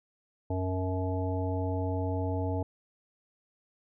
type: harmonic tone with a mistuned harmonic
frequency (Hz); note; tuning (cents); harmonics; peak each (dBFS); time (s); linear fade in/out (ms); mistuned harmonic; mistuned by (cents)
92.5; F#2; 0; 1 / 3 / 5 / 7 / 9; -30 / -35 / -37 / -38 / -40; 0.5-2.63; 5; 9; +48
effects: none